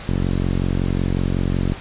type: tone with low-pass filter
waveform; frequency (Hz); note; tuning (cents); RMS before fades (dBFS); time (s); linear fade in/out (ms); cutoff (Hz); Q
5% pulse; 45.42; F#1; -31; -20; 0.09-1.74; 0; 220; 0.64
effects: pink hiss -35 dBFS RMS until 1.8 s + resampled to 8000 Hz

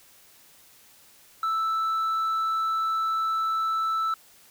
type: tone with tanh clipping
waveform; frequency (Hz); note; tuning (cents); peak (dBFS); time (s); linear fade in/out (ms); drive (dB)
sine; 1318.5; E6; 0; -24; 1.43-4.14; 2; 3
effects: white hiss -55 dBFS RMS until 4.5 s

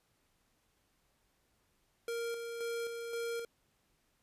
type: tone with tremolo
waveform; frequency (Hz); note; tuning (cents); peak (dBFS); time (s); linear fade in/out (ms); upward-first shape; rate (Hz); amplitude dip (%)
square; 466.2; A#4; 0; -36; 2.08-3.45; 2; square; 1.9; 40
effects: pink hiss -75 dBFS RMS until 4.22 s + resampled to 32000 Hz

